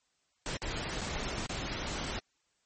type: noise with dropouts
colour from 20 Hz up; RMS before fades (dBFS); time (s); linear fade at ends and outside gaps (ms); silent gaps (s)
pink; -36; 0.46-2.19; 0; 0.57-0.619 / 1.01-1.015 / 1.463-1.494
effects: white hiss -75 dBFS RMS until 2.65 s + MP3 32 kbps